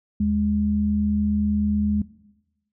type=tone pair together; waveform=sine; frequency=78.3 / 207.8 Hz; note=D#2 / G#3; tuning=+11 / +1 cents; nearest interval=octave + perfect fourth; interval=1690 cents; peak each=-26 / -19 dBFS; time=0.2-2.02 s; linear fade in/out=5 ms; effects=noise-tail reverb RT60 1.0 s tail -19 dB re dry